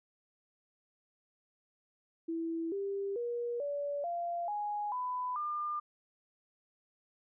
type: tone with pitch steps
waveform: sine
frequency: 329.6 / 396.5 / 477 / 573.9 / 690.4 / 830.5 / 999.2 / 1202 Hz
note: E4 / G4 / A#4 / D5 / F5 / G#5 / B5 / D6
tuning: 0 / +20 / +40 / -40 / -20 / 0 / +20 / +40 cents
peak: -33 dBFS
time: 2.28-5.8 s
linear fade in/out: 10 ms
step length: 440 ms
effects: none